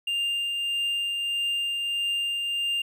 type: tone with tremolo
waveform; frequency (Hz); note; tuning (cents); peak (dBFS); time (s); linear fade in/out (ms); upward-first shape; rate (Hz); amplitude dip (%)
triangle; 2799; F7; +3; -22; 0.07-2.82; 5; triangle; 1.6; 30
effects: none